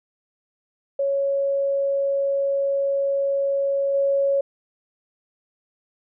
sine tone with level steps, 554.4 Hz, C#5, in tune, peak -19 / -17 dBFS, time 0.99-4.41 s, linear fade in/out 5 ms, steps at 3.94 s, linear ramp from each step 5 ms, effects none

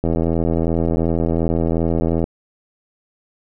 click train, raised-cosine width 2 ms, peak -6 dBFS, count 183, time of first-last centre 0.04-2.241 s, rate 82.7 Hz, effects none

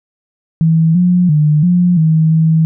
sine tone with pitch steps, 162.2 / 178.7 / 150.8 / 177.4 / 159 / 160.5 Hz, E3 / F3 / D3 / F3 / D#3 / E3, -28 / +40 / +46 / +27 / +38 / -46 cents, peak -7 dBFS, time 0.61-2.65 s, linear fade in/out 0 ms, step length 340 ms, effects none

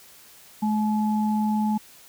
sine tone pair together, 213.6 / 854.4 Hz, G#3 / G#5, +49 / +49 cents, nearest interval 2 octaves, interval 2400 cents, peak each -21 / -28 dBFS, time 0.62-1.78 s, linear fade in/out 10 ms, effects white hiss -50 dBFS RMS until 2.08 s

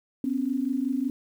sine tone pair together, 251.6 / 277 Hz, B3 / C#4, +32 / -1 cents, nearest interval major second, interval 167 cents, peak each -27 dBFS, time 0.24-1.1 s, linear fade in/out 2 ms, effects 9-bit

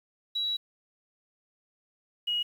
sine tone pair in turn, 3898 / 2895 Hz, B7 / F#7, -23 / -38 cents, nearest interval perfect fourth, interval 515 cents, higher first, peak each -27 / -26 dBFS, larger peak second, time 0.35-0.57 / 2.27-2.43 s, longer first, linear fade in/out 10 ms, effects 9-bit

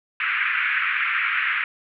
white band-pass noise, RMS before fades -23 dBFS, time 0.2-1.64 s, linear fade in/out 2 ms, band 1300 to 2500 Hz, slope 48 dB/octave, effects none

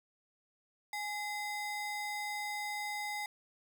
square ring-modulated tone, 1442 Hz, F#6, 45 cents flat, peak -34 dBFS, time 0.93-3.26 s, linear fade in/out 2 ms, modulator 611 Hz, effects none

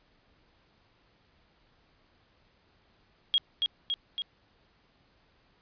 sine tone with echo, 3276 Hz, G#7, 24 cents flat, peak -21 dBFS, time 3.34-3.38 s, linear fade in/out 0 ms, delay 280 ms, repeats 3, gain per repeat -3 dB, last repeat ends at 4.22 s, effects pink hiss -66 dBFS RMS until 5.61 s + resampled to 11025 Hz

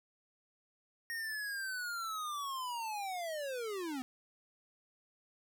square linear sweep, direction down, 1864.7 to 246.9 Hz, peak -38 dBFS, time 1.1-4.02 s, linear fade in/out 0 ms, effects none

